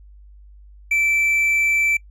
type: tone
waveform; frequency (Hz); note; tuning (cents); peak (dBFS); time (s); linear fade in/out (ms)
triangle; 2328; D7; -16; -14; 0.91-1.97; 5
effects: noise-tail reverb RT60 0.1 s tail -26 dB re dry + added 50 Hz sine -42 dBFS peak until 2.1 s